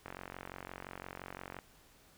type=click train; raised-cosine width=0.5 ms; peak=-28 dBFS; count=71; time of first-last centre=0.06-1.588 s; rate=45.8 Hz; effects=pink hiss -63 dBFS RMS until 2.17 s